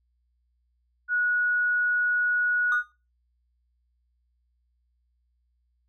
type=tone; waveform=sine; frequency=1460 Hz; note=F#6; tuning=24 cents flat; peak=-22 dBFS; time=1.08-2.83 s; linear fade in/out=50 ms
type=tone with exponential decay; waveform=triangle; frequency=1227 Hz; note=D#6; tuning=25 cents flat; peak=-23 dBFS; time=2.72-2.92 s; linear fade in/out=1 ms; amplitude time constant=43 ms
effects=noise-tail reverb RT60 0.3 s tail -20 dB re dry + added 60 Hz sine -68 dBFS peak until 5.88 s